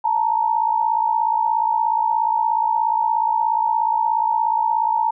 sine tone pair together, 875.4 / 932.3 Hz, A5 / A#5, -9 / 0 cents, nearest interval minor second, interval 109 cents, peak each -19 dBFS, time 0.04-5.11 s, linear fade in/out 10 ms, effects none

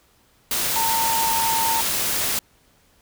sine tone in noise, 908 Hz, A#5, 46 cents flat, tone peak -21 dBFS, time 0.76-1.81 s, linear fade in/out 2 ms, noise white, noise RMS -23 dBFS, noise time 0.51-2.39 s, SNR -1 dB, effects pink hiss -59 dBFS RMS until 3.01 s

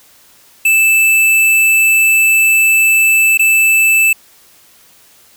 square tone with dropouts, 2637 Hz, E7, in tune, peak -8 dBFS, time 0.65-4.13 s, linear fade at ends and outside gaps 5 ms, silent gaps 3.375-3.393 s, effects white hiss -46 dBFS RMS until 5.36 s

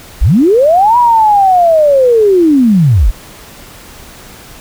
sine linear two-way sweep, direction up then down, 32.02 to 983 to 32.02 Hz, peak -4 dBFS, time 0.21-3.11 s, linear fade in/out 10 ms, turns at 0.98 s, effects pink hiss -34 dBFS RMS until 4.6 s

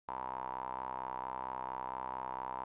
sawtooth tone with band-pass filter, 64.4 Hz, C2, 27 cents flat, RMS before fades -41 dBFS, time 0.08-2.64 s, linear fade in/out 5 ms, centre 940 Hz, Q 8.9, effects resampled to 8000 Hz

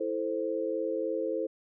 sine chord, A minor, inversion second, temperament equal, 329.6 / 440 / 523.3 Hz, E4 / A4 / C5, 0 / 0 / 0 cents, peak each -34 / -33 / -32 dBFS, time 0-1.47 s, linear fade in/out 10 ms, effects none

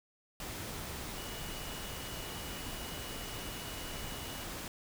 sine tone in noise, 2923 Hz, F#7, 22 cents flat, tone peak -50 dBFS, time 1.18-4.44 s, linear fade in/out 2 ms, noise pink, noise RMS -42 dBFS, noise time 0.4-4.68 s, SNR -11 dB, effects none

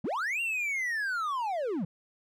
triangle linear two-way sweep, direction up then down, 146.83 to 2794 to 146.83 Hz, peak -27 dBFS, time 0.04-1.85 s, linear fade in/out 5 ms, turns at 0.41 s, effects none

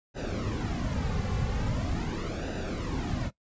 brown noise with flanger, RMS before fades -31 dBFS, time 0.14-3.31 s, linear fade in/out 50 ms, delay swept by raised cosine 0.91 to 3.21 ms, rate 0.42 Hz, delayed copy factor -0.7, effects noise-tail reverb RT60 0.1 s tail -18 dB re dry + resampled to 16000 Hz

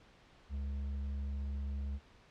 sine tone with hard clipping, 69.8 Hz, C#2, 13 cents sharp, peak -37 dBFS, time 0.49-2 s, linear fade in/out 50 ms, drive 5 dB, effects pink hiss -62 dBFS RMS until 2.3 s + low-pass 4000 Hz 12 dB/octave

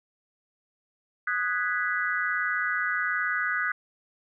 sine chord, G# minor seventh, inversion second, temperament equal, 1244.5 / 1480 / 1661.2 / 1975.5 Hz, D#6 / F#6 / G#6 / B6, 0 / 0 / 0 / 0 cents, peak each -32 / -28 / -31 / -32 dBFS, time 1.27-3.72 s, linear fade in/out 5 ms, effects none

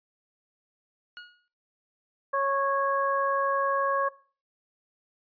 sawtooth tone with exponential decay, 1445 Hz, F#6, 41 cents flat, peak -34 dBFS, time 1.17-1.48 s, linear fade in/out 0 ms, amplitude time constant 67 ms
harmonic tone, 551 Hz, C#5, 11 cents flat, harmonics 1 / 2 / 3, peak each -28 / -26 / -33 dBFS, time 2.33-4.09 s, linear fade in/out 10 ms
effects noise-tail reverb RT60 0.4 s tail -19 dB re dry + resampled to 11025 Hz

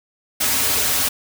white noise with comb filter, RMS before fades -19 dBFS, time 0.4-1.09 s, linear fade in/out 10 ms, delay 5.8 ms, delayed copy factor -0.95, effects none

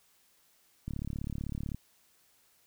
click train, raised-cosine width 5 ms, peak -24 dBFS, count 32, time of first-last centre 0.88-1.746 s, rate 35.8 Hz, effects white hiss -67 dBFS RMS until 2.66 s

